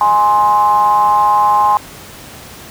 triangle ring-modulated tone, 109.6 Hz, A2, 6 cents flat, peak -3 dBFS, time 0.01-1.77 s, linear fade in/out 0 ms, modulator 940 Hz, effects pink hiss -34 dBFS RMS until 2.7 s + high-pass 60 Hz 12 dB/octave

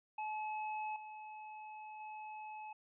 square tone with level steps, 858 Hz, A5, 44 cents flat, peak -39 / -48 / -46 dBFS, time 0.18-2.73 s, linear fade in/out 5 ms, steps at 0.96 / 2 s, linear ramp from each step 2 ms, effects resampled to 8000 Hz

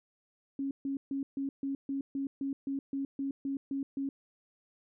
sine tone bursts, 274.6 Hz, C#4, 16 cents flat, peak -31 dBFS, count 14, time 0.59-4.09 s, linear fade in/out 2 ms, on 120 ms, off 140 ms, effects none

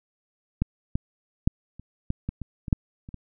clicks, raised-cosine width 5 ms, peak -10 / -12 / -6 / -29 / -13 / -16 / -21 / -21 / -6 / -28 / -24 dBFS, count 11, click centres 0.62 / 0.955 / 1.475 / 1.796 / 2.104 / 2.29 / 2.417 / 2.682 / 2.728 / 3.089 / 3.143 s, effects none

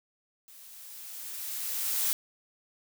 blue noise with level ramp, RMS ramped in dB -52 to -27 dBFS, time 0.48-2.13 s, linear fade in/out 0 ms, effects none

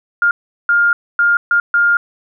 sine tone bursts at uneven times, 1409 Hz, F6, 15 cents sharp, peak -9 dBFS, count 5, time 0.22-0.31 / 0.69-0.93 / 1.19-1.37 / 1.51-1.6 / 1.74-1.97 s, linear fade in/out 2 ms, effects none

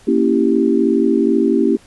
sine chord, A# diminished seventh, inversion none, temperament equal, 233.1 / 277.2 / 329.6 / 392 Hz, A#3 / C#4 / E4 / G4, 0 / 0 / 0 / 0 cents, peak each -17 dBFS, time 0.07-1.77 s, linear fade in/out 10 ms, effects pink hiss -48 dBFS RMS until 1.86 s + resampled to 24000 Hz

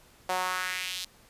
sawtooth tone with high-pass filter sweep, 183.6 Hz, F#3, 13 cents flat, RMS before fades -32 dBFS, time 0.29-1.05 s, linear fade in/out 5 ms, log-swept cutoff 680 to 4100 Hz, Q 2.1, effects pink hiss -58 dBFS RMS until 1.29 s + resampled to 32000 Hz

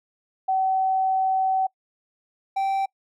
sine / triangle tone pair in turn, 761 / 778.3 Hz, F#5 / G5, +48 / -13 cents, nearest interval unison, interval 39 cents, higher second, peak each -19 / -19 dBFS, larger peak neither, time 0.48-1.67 / 2.56-2.86 s, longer first, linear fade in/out 10 ms, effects noise-tail reverb RT60 0.1 s tail -25 dB re dry

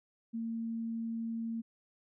sine tone, 228 Hz, A#3, 38 cents flat, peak -34 dBFS, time 0.33-1.62 s, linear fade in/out 20 ms, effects none

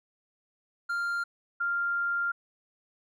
triangle / sine tone pair in turn, 1395 / 1395 Hz, F6 / F6, -2 / -2 cents, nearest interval unison, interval 0 cents, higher neither, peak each -26 dBFS, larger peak neither, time 0.89-1.24 / 1.6-2.32 s, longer second, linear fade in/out 10 ms, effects none

